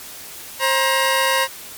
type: tone pair together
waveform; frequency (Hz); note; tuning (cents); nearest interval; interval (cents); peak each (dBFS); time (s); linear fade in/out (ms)
15% pulse; 532 / 948; C5 / A#5; +29 / +29; minor seventh; 1000; -12; 0.59-1.48; 50
effects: white hiss -36 dBFS RMS until 1.77 s + MP3 96 kbps